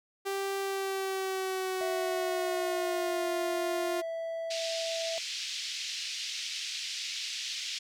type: tone with pitch glide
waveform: sawtooth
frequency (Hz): 392 to 351.3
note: G4 to F4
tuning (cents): 0 to +10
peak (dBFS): -27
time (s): 0.25-4.02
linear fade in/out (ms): 20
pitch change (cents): -190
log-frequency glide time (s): 0.59-3.3
type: tone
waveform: triangle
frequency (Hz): 659.3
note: E5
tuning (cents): 0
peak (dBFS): -31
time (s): 1.81-5.18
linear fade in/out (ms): 0
type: band-pass noise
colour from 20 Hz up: white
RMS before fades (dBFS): -37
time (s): 4.5-7.79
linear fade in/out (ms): 10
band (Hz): 2400 to 5500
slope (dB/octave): 24
effects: none